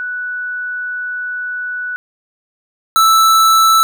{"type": "tone pair in turn", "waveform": ["sine", "square"], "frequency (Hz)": [1480, 1318.5], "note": ["F#6", "E6"], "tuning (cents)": [0, 0], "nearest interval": "major second", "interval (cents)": 200, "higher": "first", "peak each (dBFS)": [-19, -8], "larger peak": "second", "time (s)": [[0, 1.96], [2.96, 3.83]], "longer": "first", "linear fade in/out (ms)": 0, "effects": []}